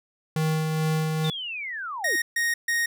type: tone with tremolo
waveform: square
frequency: 157.3 Hz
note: D#3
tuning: 19 cents sharp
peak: -22 dBFS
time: 0.36-1.3 s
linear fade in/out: 2 ms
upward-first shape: sine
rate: 2.3 Hz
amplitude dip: 30%
type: linear sweep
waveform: sine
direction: down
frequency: 3681 to 294.7 Hz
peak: -30 dBFS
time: 1.24-2.16 s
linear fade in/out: 5 ms
type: tone bursts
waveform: 45% pulse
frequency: 1864.7 Hz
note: A#6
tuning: in tune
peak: -22 dBFS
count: 3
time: 2.04-2.86 s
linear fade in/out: 5 ms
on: 180 ms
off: 140 ms
effects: none